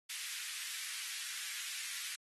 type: high-pass noise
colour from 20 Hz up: pink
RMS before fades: -43 dBFS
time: 0.09-2.16 s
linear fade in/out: 10 ms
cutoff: 1800 Hz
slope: 24 dB/octave
effects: AAC 32 kbps